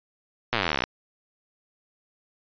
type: slowing click train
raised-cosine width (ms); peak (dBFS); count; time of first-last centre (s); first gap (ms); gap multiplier
0.3; -7; 27; 0.53-0.838; 8; 1.03
effects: resampled to 11025 Hz